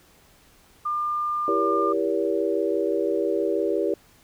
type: tone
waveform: sine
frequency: 1200 Hz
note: D6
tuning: 37 cents sharp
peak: -23 dBFS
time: 0.85-1.93 s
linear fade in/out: 10 ms
type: chord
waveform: sine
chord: E diminished seventh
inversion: none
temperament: just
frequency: 329.6 / 395.6 / 474.7 / 569.6 Hz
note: E4 / G4 / Bb4 / Db5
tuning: 0 / +16 / +31 / +47 cents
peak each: -27 / -25 / -27 / -28 dBFS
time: 1.48-3.94 s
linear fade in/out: 2 ms
effects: pink hiss -56 dBFS RMS until 4.23 s